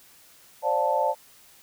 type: chord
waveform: sine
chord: D minor seventh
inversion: third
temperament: just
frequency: 528.6 / 587.3 / 704.8 / 881 Hz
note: C5 / D5 / F5 / A5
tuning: +18 / 0 / +16 / +2 cents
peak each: -28 / -26 / -30 / -24 dBFS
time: 0.62-1.15 s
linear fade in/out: 50 ms
effects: white hiss -54 dBFS RMS until 1.62 s